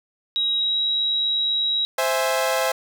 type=tone with pitch glide; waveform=sine; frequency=3825 to 3852 Hz; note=A#7 to B7; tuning=+44 to -44 cents; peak=-19 dBFS; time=0.36-1.85 s; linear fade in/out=0 ms; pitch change=+12 cents; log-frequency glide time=0.58-0.79 s
type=chord; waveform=sawtooth; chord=C augmented; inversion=none; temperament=equal; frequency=523.3 / 659.3 / 830.6 Hz; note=C5 / E5 / G#5; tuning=0 / 0 / 0 cents; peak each=-19 / -20 / -23 dBFS; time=1.98-2.72 s; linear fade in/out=5 ms
effects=none